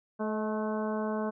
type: harmonic tone with a mistuned harmonic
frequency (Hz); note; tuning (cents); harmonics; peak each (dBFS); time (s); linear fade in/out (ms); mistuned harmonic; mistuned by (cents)
216; A3; -32; 1 / 2 / 3 / 4 / 5 / 6 / 7; -32 / -35 / -36 / -41 / -40 / -48 / -45; 0.19-1.31; 20; 3; -24
effects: none